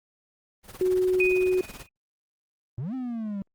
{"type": "noise with tremolo", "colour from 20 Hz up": "pink", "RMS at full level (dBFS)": -40, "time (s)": [0.63, 1.87], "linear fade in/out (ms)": 50, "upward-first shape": "sine", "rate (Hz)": 18, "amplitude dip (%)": 80}
{"type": "tone", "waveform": "sine", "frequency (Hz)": 368.9, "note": "F#4", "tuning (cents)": -5, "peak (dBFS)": -20, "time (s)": [0.81, 1.61], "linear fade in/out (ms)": 2}
{"type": "tone with exponential decay", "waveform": "sine", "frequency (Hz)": 2489, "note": "D#7", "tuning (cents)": 0, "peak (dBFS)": -20, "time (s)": [1.2, 1.89], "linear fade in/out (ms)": 2, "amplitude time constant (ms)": 150}
{"type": "exponential two-way sweep", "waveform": "triangle", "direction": "up then down", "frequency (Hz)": [110, 265.7, 193.3], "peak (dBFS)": -27, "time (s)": [2.78, 3.42], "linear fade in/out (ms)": 0, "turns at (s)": 2.94}
{"effects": ["Opus 24 kbps"]}